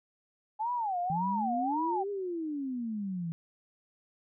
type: tone with vibrato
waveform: sine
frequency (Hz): 830.6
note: G#5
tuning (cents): 0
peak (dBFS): -29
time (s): 0.59-2.04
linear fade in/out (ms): 20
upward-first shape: sine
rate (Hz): 1.8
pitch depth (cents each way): 290
type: exponential two-way sweep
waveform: sine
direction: up then down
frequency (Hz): 161.2 to 411.3 to 161.2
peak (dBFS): -32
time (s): 1.1-3.32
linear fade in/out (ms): 0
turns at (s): 2.1
effects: none